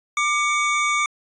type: tone pair together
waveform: square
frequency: 1191 / 2248 Hz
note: D6 / C#7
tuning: +24 / +24 cents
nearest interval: major seventh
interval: 1100 cents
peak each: -22 dBFS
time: 0.17-1.06 s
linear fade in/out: 2 ms
effects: resampled to 22050 Hz